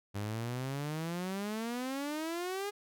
sawtooth exponential sweep, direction up, 99.1 to 415.3 Hz, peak -31 dBFS, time 0.14-2.71 s, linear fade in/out 20 ms, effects none

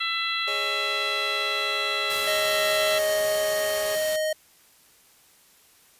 harmonic tone, 668 Hz, E5, 23 cents sharp, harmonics 2 / 3 / 4 / 5 / 6, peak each -31 / -31 / -31 / -31 / -31 dBFS, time 0-2.99 s, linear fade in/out 10 ms
sawtooth chord, Ab suspended fourth, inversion none, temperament just, 415.3 / 553.7 / 623 Hz, Ab4 / Db5 / Eb5, 0 / -2 / +2 cents, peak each -32 dBFS, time 0.47-3.96 s, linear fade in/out 10 ms
white noise, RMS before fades -34 dBFS, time 2.1-4.16 s, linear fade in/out 0 ms
square tone, 622.3 Hz, D#5, in tune, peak -24 dBFS, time 2.27-4.33 s, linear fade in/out 5 ms
effects white hiss -57 dBFS RMS until 5.99 s + resampled to 32000 Hz

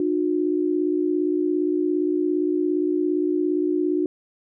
sine tone pair together, 303.1 / 360.5 Hz, D#4 / F#4, -45 / -45 cents, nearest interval minor third, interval 300 cents, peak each -22 dBFS, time 0-4.06 s, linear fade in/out 2 ms, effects none

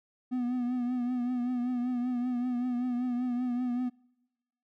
triangle tone with vibrato, 246.9 Hz, B3, in tune, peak -26 dBFS, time 0.31-3.9 s, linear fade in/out 20 ms, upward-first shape triangle, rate 5.2 Hz, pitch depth 54 cents each way, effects noise-tail reverb RT60 1.0 s tail -26 dB re dry

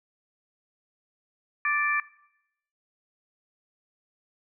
harmonic tone, 587 Hz, D5, 1 cent flat, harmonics 2 / 3 / 4, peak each -28 / -26 / -29 dBFS, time 1.65-2 s, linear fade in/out 2 ms, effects noise-tail reverb RT60 0.8 s tail -19 dB re dry

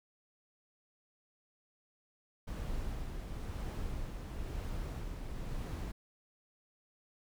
brown noise with tremolo, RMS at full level -38 dBFS, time 2.47-5.92 s, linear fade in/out 10 ms, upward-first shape sine, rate 1 Hz, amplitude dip 35%, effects none

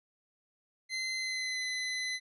25% pulse tone with pitch glide, 2061 to 2020 Hz, C7 to B6, -27 to +39 cents, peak -29 dBFS, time 0.89-2.2 s, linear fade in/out 50 ms, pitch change -34 cents, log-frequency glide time 1.16-1.65 s, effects resampled to 24000 Hz

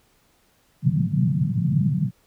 white band-pass noise, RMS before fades -21 dBFS, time 0.82-2.11 s, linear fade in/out 50 ms, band 120 to 180 Hz, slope 48 dB/octave, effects pink hiss -62 dBFS RMS until 2.26 s

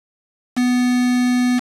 triangle tone with quantisation, 247.8 Hz, B3, 6 cents sharp, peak -12 dBFS, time 0.56-1.6 s, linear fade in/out 20 ms, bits 4, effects low-pass 9000 Hz 12 dB/octave

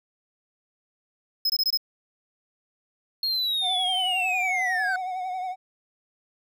square tone bursts, 5120 Hz, D#8, 49 cents sharp, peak -21 dBFS, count 5, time 1.45-1.774 s, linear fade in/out 5 ms, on 48 ms, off 21 ms
triangle linear sweep, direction down, 4299 to 1480 Hz, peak -22 dBFS, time 3.23-4.96 s, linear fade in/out 2 ms
triangle tone with vibrato, 740 Hz, F#5, in tune, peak -26 dBFS, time 3.61-5.56 s, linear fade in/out 50 ms, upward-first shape triangle, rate 11 Hz, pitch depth 55 cents each way
effects none

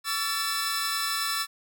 sawtooth tone cluster, 1138 / 1341 / 1757 / 3996 / 5260 Hz, C#6 / E6 / A6 / B7 / E8, +45 / +29 / -3 / +20 / -5 cents, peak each -30 dBFS, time 0.04-1.47 s, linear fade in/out 50 ms, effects none

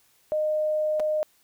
sine tone with dropouts, 614 Hz, D#5, 23 cents flat, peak -22 dBFS, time 0.32-1.23 s, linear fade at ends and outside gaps 0 ms, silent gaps 0.997-1.001 s, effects white hiss -63 dBFS RMS until 1.43 s

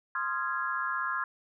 sine chord, F minor seventh, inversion second, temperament equal with one note detuned, 1046.5 / 1244.5 / 1380.1 / 1661.2 Hz, C6 / Eb6 / F6 / Ab6, 0 / 0 / -21 / 0 cents, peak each -34 / -37 / -34 / -34 dBFS, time 0.15-1.24 s, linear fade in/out 2 ms, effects none

